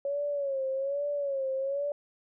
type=tone with vibrato; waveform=sine; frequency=554.4 Hz; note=C#5; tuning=in tune; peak=-28 dBFS; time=0.05-1.92 s; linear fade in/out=2 ms; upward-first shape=sine; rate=1.2 Hz; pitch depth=79 cents each way; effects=none